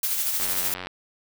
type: noise with tremolo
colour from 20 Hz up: blue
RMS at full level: -24 dBFS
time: 0.03-0.74 s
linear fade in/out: 2 ms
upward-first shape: sine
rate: 13 Hz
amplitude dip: 40%
type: click train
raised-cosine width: 0.3 ms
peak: -17 dBFS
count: 44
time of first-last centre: 0.4-0.87 s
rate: 91.4 Hz
effects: none